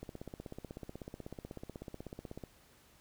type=click train; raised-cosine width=2 ms; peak=-30 dBFS; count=40; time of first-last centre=0.03-2.437 s; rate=16.2 Hz; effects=pink hiss -64 dBFS RMS until 3 s